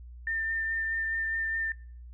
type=tone with vibrato; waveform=sine; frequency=1800 Hz; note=A6; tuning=39 cents sharp; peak=-28 dBFS; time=0.27-1.72 s; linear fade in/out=2 ms; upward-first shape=sine; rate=4.8 Hz; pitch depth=11 cents each way; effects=noise-tail reverb RT60 0.5 s tail -25 dB re dry + added 60 Hz sine -43 dBFS peak until 2.13 s